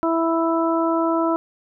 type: harmonic tone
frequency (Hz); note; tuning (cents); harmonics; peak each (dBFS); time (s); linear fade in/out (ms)
329.6; E4; 0; 1 / 2 / 3 / 4; -20 / -23 / -25 / -26; 0.03-1.36; 0
effects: none